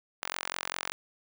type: tone with high-pass filter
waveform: sawtooth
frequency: 45.02 Hz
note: F#1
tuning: 47 cents flat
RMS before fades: -37 dBFS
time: 0.22-0.92 s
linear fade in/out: 0 ms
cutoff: 1200 Hz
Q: 0.82
effects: none

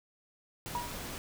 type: noise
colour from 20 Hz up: pink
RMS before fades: -41 dBFS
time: 0.66-1.18 s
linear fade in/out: 0 ms
type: tone with exponential decay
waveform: sine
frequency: 964 Hz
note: B5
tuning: 42 cents flat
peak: -29 dBFS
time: 0.75-1.01 s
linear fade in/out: 1 ms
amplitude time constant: 56 ms
effects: none

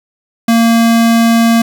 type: tone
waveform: square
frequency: 230 Hz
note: A#3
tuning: 23 cents flat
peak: -7 dBFS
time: 0.48-1.62 s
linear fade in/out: 5 ms
effects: 8-bit

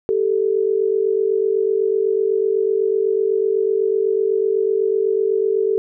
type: tone pair together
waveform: sine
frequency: 392 / 440 Hz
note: G4 / A4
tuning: 0 / 0 cents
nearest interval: major second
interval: 200 cents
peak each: -18 dBFS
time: 0.09-5.78 s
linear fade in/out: 0 ms
effects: none

